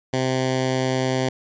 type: tone with notch filter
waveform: 10% pulse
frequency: 130 Hz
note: C3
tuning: 11 cents flat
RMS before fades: -22 dBFS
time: 0.13-1.29 s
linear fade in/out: 5 ms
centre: 1300 Hz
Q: 2
effects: resampled to 16000 Hz